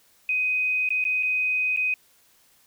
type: tone with dropouts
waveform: sine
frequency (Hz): 2507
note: D#7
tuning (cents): +12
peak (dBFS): -21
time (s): 0.29-1.94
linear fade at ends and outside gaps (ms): 2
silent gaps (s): 0.89-0.904 / 1.041-1.051 / 1.227-1.231 / 1.763-1.772
effects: white hiss -60 dBFS RMS until 2.66 s